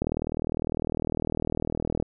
click train, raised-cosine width 2 ms, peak -14 dBFS, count 81, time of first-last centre 0.02-2.025 s, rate 39.9 Hz, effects none

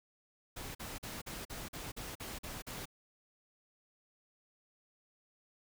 pink noise bursts, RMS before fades -44 dBFS, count 10, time 0.56-2.856 s, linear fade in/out 10 ms, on 190 ms, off 44 ms, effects none

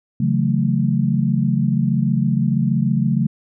sine chord, F# minor seventh, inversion second, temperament equal, 138.59 / 164.81 / 185 / 220 Hz, C#3 / E3 / F#3 / A3, 0 / 0 / 0 / 0 cents, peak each -19 / -23 / -21 / -20 dBFS, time 0.2-3.27 s, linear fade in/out 5 ms, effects none

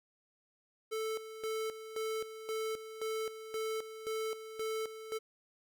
square tone with tremolo, 440 Hz, A4, in tune, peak -35 dBFS, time 0.91-5.19 s, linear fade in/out 20 ms, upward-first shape square, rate 1.9 Hz, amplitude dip 70%, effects none

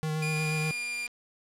square tone with vibrato, 155.56 Hz, D#3, in tune, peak -29 dBFS, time 0.03-0.71 s, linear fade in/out 0 ms, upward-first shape sine, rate 8.3 Hz, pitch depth 17 cents each way
40% pulse tone with pitch glide, 2424 to 2396 Hz, D#7 to D7, -46 to +34 cents, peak -31 dBFS, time 0.22-1.07 s, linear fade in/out 5 ms, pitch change -20 cents, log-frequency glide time 0.53-0.96 s
click train, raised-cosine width 0.2 ms, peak -33 dBFS, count 174, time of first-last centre 0.36-1.078 s, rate 241 Hz
effects low-pass 12000 Hz 12 dB/octave

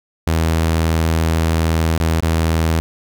sawtooth tone with dropouts, 81.2 Hz, E2, 26 cents flat, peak -10 dBFS, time 0.27-2.8 s, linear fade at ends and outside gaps 0 ms, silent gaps 1.978-2.001 / 2.205-2.225 s, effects none

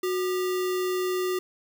sine tone with sample-and-hold, 367 Hz, F#4, 14 cents flat, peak -24 dBFS, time 0.03-1.39 s, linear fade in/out 5 ms, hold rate 1575 Hz, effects none

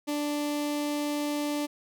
sawtooth tone with notch filter, 293.7 Hz, D4, in tune, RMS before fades -30 dBFS, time 0.07-1.67 s, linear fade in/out 20 ms, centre 1500 Hz, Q 1.8, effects none

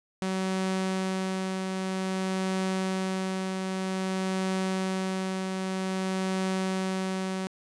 sawtooth tone with tremolo, 188.8 Hz, F#3, 35 cents sharp, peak -22 dBFS, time 0.22-7.47 s, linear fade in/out 0 ms, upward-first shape triangle, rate 0.52 Hz, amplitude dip 35%, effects resampled to 22050 Hz + 10-bit

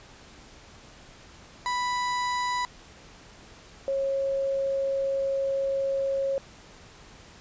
35% pulse / sine tone pair in turn, 987.8 / 545.2 Hz, B5 / C#5, 0 / -29 cents, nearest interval minor seventh, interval 1029 cents, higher first, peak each -24 dBFS, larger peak neither, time 1.66-2.65 / 3.88-6.38 s, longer second, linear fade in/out 0 ms, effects pink hiss -50 dBFS RMS until 7.4 s + resampled to 16000 Hz

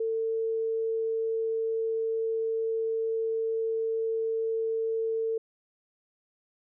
sine tone, 448.9 Hz, A4, 35 cents sharp, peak -26 dBFS, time 0-5.38 s, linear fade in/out 5 ms, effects none

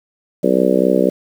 harmonic tone, 63.9 Hz, C2, 40 cents flat, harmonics 3 / 4 / 5 / 6 / 7 / 8 / 9, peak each -19 / -19 / -19 / -19 / -19 / -19 / -19 dBFS, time 0.43-1.1 s, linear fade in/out 10 ms, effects 7-bit

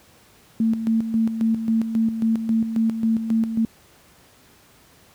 sine tone with tremolo, 224.7 Hz, A3, 37 cents sharp, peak -16 dBFS, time 0.6-3.65 s, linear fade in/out 2 ms, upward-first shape square, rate 3.7 Hz, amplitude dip 60%, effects pink hiss -53 dBFS RMS until 5.14 s + high-pass 60 Hz 12 dB/octave

